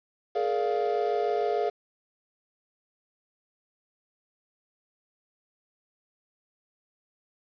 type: chord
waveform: triangle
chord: Bb dominant seventh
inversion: third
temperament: just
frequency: 419.5 / 466.2 / 582.7 / 699.2 Hz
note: Ab4 / Bb4 / D5 / F5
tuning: +17 / 0 / -14 / +2 cents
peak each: -26 / -29 / -32 / -27 dBFS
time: 0.35-1.7 s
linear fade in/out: 10 ms
effects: resampled to 11025 Hz + 8-bit